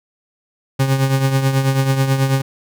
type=tone with tremolo; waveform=40% pulse; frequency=134.6 Hz; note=C3; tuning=49 cents sharp; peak=-10 dBFS; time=0.79-2.42 s; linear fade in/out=10 ms; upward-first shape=triangle; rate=9.2 Hz; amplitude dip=65%; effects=none